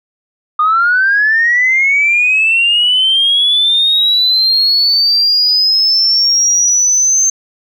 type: linear sweep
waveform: sine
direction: up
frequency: 1212 to 6320 Hz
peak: -7 dBFS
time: 0.59-7.3 s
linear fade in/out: 5 ms
effects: tanh soft clip ceiling -3 dBFS